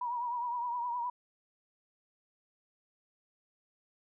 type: tone with vibrato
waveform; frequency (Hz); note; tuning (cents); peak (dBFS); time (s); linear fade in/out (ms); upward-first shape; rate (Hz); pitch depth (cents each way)
sine; 964; B5; -42; -32; 0.01-1.1; 5; triangle; 9.7; 68
effects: none